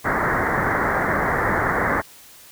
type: low-pass noise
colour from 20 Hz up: white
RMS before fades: -21 dBFS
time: 0.04-2.02 s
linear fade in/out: 20 ms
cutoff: 2000 Hz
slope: 96 dB/octave
effects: white hiss -46 dBFS RMS until 2.51 s